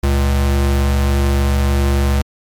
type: tone pair together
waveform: square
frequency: 69.6 / 116.54 Hz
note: C#2 / A#2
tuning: +8 / 0 cents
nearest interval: major sixth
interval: 892 cents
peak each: -13 / -23 dBFS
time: 0.03-2.22 s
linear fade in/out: 5 ms
effects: MP3 96 kbps